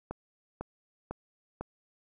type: click train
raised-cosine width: 1 ms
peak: -22 dBFS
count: 4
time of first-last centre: 0.11-1.61 s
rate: 2 Hz
effects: none